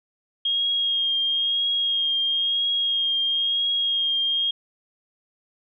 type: tone with vibrato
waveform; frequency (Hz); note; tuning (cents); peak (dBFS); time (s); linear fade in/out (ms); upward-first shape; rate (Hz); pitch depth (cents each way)
sine; 3249; G#7; -39; -20; 0.45-4.51; 5; triangle; 1; 25
effects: none